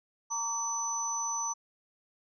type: tone cluster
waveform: sine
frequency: 921 / 1145 / 6000 Hz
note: A#5 / D6 / F#8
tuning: -21 / -44 / +23 cents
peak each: -36 / -39 / -32 dBFS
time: 0.3-1.54 s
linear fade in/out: 20 ms
effects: none

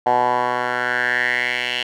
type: tone with band-pass filter sweep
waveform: 10% pulse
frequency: 123.47 Hz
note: B2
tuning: in tune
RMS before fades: -20 dBFS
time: 0.06-1.83 s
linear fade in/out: 5 ms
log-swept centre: 820 to 2800 Hz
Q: 4.7
effects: none

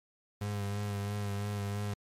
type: tone with vibrato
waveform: 35% pulse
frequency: 101.8 Hz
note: G#2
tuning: 34 cents flat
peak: -31 dBFS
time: 0.41-1.94 s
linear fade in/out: 5 ms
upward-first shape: sine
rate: 3 Hz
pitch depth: 26 cents each way
effects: MP3 64 kbps

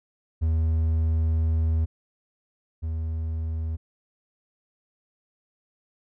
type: tone pair in turn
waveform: triangle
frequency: 80.3 / 80.3 Hz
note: E2 / E2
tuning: -45 / -45 cents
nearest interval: unison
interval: 0 cents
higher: neither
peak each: -18 / -24 dBFS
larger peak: first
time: 0.41-1.86 / 2.82-3.77 s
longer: first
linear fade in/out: 20 ms
effects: none

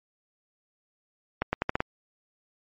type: accelerating click train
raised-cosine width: 0.5 ms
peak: -10 dBFS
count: 6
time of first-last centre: 1.42-1.805 s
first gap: 110 ms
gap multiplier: 0.82
effects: MP3 32 kbps

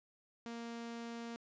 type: tone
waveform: sawtooth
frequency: 233.1 Hz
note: A#3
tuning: in tune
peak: -39 dBFS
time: 0.46-1.36 s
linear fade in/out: 0 ms
effects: resampled to 16000 Hz

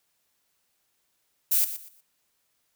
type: noise with echo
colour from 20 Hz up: violet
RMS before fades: -22 dBFS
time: 1.51-1.65 s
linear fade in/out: 10 ms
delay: 120 ms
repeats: 3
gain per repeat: -12 dB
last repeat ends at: 2.01 s
effects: white hiss -73 dBFS RMS until 2.75 s

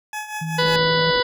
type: tone with tremolo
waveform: 20% pulse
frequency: 850 Hz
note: G#5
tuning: 40 cents sharp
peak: -20 dBFS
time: 0.13-0.76 s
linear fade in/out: 2 ms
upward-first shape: triangle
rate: 5.3 Hz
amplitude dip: 75%
type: tone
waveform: sine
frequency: 161.5 Hz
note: E3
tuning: 35 cents flat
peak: -24 dBFS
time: 0.41-1.11 s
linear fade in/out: 10 ms
type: harmonic tone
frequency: 493.9 Hz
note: B4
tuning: in tune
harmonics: 1 / 2 / 3 / 4 / 6 / 7 / 8 / 9 / 10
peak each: -20 / -23 / -25 / -26 / -28 / -28 / -29 / -30 / -30 dBFS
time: 0.58-1.23 s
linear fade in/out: 10 ms
type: low-pass noise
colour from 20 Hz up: white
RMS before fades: -34 dBFS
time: 0.61-1.21 s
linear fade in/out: 10 ms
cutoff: 650 Hz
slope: 96 dB/octave
effects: none

